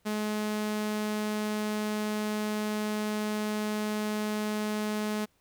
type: tone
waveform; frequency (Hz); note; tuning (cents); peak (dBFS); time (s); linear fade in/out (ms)
sawtooth; 212.2; G#3; +38; -25; 0.05-5.26; 20
effects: pink hiss -70 dBFS RMS until 5.4 s